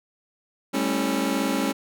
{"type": "chord", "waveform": "sawtooth", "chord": "A dominant seventh", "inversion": "third", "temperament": "just", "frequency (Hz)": [198, 220, 275, 330], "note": ["G3", "A3", "C#4", "E4"], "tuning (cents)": [18, 0, -14, 2], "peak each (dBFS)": [-25, -25, -21, -27], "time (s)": [0.73, 1.73], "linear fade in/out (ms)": 20, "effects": []}